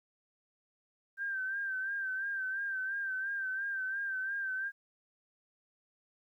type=tone with vibrato; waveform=sine; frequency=1568 Hz; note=G6; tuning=in tune; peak=-33 dBFS; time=1.17-4.72 s; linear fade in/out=50 ms; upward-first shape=sine; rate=2.9 Hz; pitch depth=54 cents each way; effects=12-bit